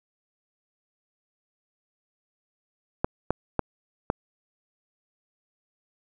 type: clicks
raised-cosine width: 1 ms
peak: -8 dBFS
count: 4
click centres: 3.045 / 3.306 / 3.593 / 4.101 s
effects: none